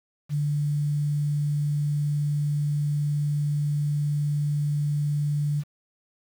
sine tone with quantisation, 146.83 Hz, D3, in tune, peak -22 dBFS, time 0.29-5.64 s, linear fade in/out 50 ms, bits 8, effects none

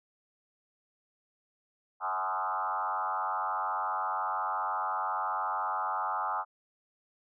sine tone with frequency modulation, 1042 Hz, C6, 7 cents flat, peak -29 dBFS, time 2-6.45 s, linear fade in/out 50 ms, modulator 94.3 Hz, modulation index 3.3, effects none

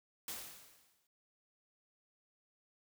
white noise with exponential decay, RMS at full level -41 dBFS, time 0.28-1.07 s, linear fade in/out 2 ms, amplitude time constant 170 ms, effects none

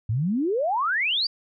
sine exponential sweep, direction up, 100.7 to 4848 Hz, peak -21 dBFS, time 0.09-1.27 s, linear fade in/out 5 ms, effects none

